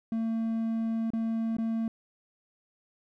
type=tone with dropouts; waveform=triangle; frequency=225.7 Hz; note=A3; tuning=44 cents sharp; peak=-25 dBFS; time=0.12-1.88 s; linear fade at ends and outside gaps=2 ms; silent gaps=1.104-1.134 / 1.568-1.584 s; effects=none